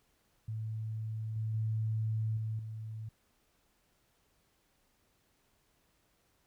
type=tone with level steps; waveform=sine; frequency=110 Hz; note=A2; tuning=in tune; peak=-35 / -32 / -30 / -33 / -39 dBFS; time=0.48-3.09 s; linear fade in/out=5 ms; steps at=1.36 / 1.54 / 2.37 / 2.59 s; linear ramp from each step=2 ms; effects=pink hiss -73 dBFS RMS until 6.46 s